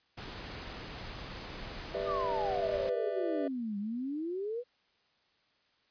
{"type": "noise", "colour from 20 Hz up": "pink", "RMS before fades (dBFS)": -43, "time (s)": [0.17, 2.9], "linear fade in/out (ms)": 10}
{"type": "chord", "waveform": "triangle", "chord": "E minor seventh", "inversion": "first", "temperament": "just", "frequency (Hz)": [395.6, 494.4, 593.3, 659.3], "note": ["G4", "B4", "D5", "E5"], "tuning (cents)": [16, 2, 18, 0], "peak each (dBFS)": -36, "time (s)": [1.94, 3.48], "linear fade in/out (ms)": 5}
{"type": "exponential two-way sweep", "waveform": "sine", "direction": "down then up", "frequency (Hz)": [1244.5, 197.9, 503], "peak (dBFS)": -33, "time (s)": [2.05, 4.64], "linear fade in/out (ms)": 50, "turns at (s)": 3.78}
{"effects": ["white hiss -71 dBFS RMS until 5.9 s", "resampled to 11025 Hz"]}